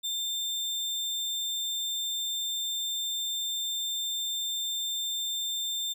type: tone with sample-and-hold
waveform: sine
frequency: 3587 Hz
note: A7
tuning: 33 cents sharp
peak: -29 dBFS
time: 0.03-5.94 s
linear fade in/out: 20 ms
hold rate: 11025 Hz
effects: none